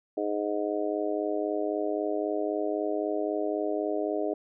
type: harmonic tone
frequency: 103.83 Hz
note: G#2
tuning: in tune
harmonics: 3 / 4 / 5 / 6 / 7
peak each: -32 / -31 / -37 / -32 / -38 dBFS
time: 0.17-4.34 s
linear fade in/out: 5 ms
effects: none